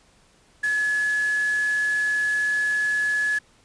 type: tone in noise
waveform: sine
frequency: 1702 Hz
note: G#6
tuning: 42 cents sharp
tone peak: -20 dBFS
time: 0.63-3.39 s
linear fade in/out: 10 ms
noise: white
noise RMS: -38 dBFS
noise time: 0.63-3.39 s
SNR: +15 dB
effects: pink hiss -58 dBFS RMS until 3.64 s + resampled to 22050 Hz